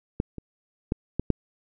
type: clicks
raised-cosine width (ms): 3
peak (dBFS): -11 / -23 / -11 / -12 / -7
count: 5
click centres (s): 0.201 / 0.383 / 0.921 / 1.196 / 1.303
effects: none